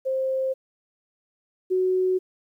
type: tone pair in turn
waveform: sine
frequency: 527 / 371 Hz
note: C5 / F#4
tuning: +12 / +5 cents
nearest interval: tritone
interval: 607 cents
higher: first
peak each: -22 / -19 dBFS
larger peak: second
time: 0.05-0.54 / 1.7-2.19 s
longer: neither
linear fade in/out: 20 ms
effects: 10-bit